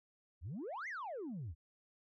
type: exponential two-way sweep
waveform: sine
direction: up then down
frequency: 69.3 to 2164 to 69.3 Hz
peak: -39 dBFS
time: 0.41-1.55 s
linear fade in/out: 50 ms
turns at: 0.88 s
effects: tanh soft clip ceiling -39 dBFS